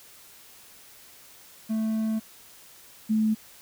triangle / sine tone pair in turn, 220 / 217.7 Hz, A3 / A3, 0 / -18 cents, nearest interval unison, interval 18 cents, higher first, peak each -22 / -20 dBFS, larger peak second, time 1.69-2.2 / 3.09-3.35 s, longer first, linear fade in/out 20 ms, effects white hiss -51 dBFS RMS until 3.61 s

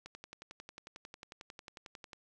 click train, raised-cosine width 0.2 ms, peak -30 dBFS, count 24, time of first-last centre 0.06-2.132 s, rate 11.1 Hz, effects none

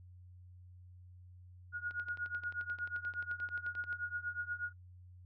sine tone with tremolo, 1441 Hz, F#6, 46 cents flat, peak -33 dBFS, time 1.72-4.73 s, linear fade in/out 50 ms, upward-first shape triangle, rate 8.3 Hz, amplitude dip 95%
click train, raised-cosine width 0.3 ms, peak -38 dBFS, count 24, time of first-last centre 1.91-3.928 s, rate 11.4 Hz
effects noise-tail reverb RT60 0.1 s tail -25 dB re dry + added 90 Hz sine -53 dBFS peak until 5.25 s

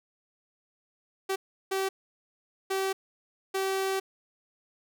sawtooth tone bursts at uneven times, 385 Hz, G4, 31 cents flat, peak -23 dBFS, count 4, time 1.29-1.36 / 1.71-1.89 / 2.7-2.93 / 3.54-4 s, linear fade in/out 10 ms, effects none

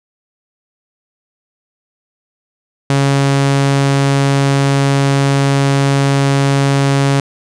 sawtooth tone, 138.59 Hz, C#3, in tune, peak -6 dBFS, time 2.9-7.2 s, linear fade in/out 2 ms, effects resampled to 22050 Hz

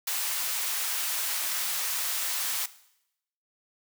white high-pass noise, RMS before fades -30 dBFS, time 0.07-2.66 s, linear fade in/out 5 ms, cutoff 880 Hz, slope 12 dB/octave, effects noise-tail reverb RT60 0.8 s tail -17 dB re dry

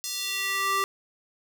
square tone with high-pass filter sweep, 391.1 Hz, G4, 4 cents flat, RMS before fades -28 dBFS, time 0.04-0.84 s, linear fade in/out 0 ms, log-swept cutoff 5600 to 850 Hz, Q 1.6, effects none

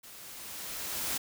white noise with level ramp, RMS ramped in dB -50 to -32 dBFS, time 0.03-1.18 s, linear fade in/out 10 ms, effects none

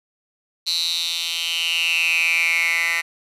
10% pulse tone with high-pass filter sweep, 167.9 Hz, E3, 32 cents sharp, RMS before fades -21 dBFS, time 0.66-3.02 s, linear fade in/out 20 ms, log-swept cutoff 4100 to 1900 Hz, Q 8.4, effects resampled to 32000 Hz

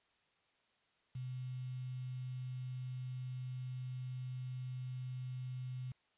sine tone with quantisation, 127.3 Hz, C3, 47 cents flat, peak -40 dBFS, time 1.15-5.92 s, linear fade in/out 5 ms, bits 10, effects white hiss -75 dBFS RMS until 6.17 s + resampled to 8000 Hz

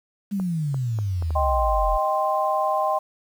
sine exponential sweep, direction down, 207.7 to 40.97 Hz, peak -22 dBFS, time 0.31-1.98 s, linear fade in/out 20 ms
clicks, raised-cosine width 1 ms, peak -22 dBFS, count 5, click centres 0.399 / 0.744 / 0.988 / 1.224 / 1.306 s
sine chord, C minor, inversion first, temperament equal, 622.3 / 784 / 1046.5 Hz, Eb5 / G5 / C6, 0 / 0 / 0 cents, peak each -24 dBFS, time 1.35-2.99 s, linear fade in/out 10 ms
effects 8-bit

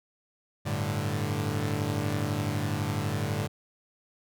sawtooth chord, G suspended second, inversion none, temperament equal, 98 / 110 / 146.83 Hz, G2 / A2 / D3, 0 / 0 / 0 cents, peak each -28 dBFS, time 0.65-3.48 s, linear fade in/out 20 ms, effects none

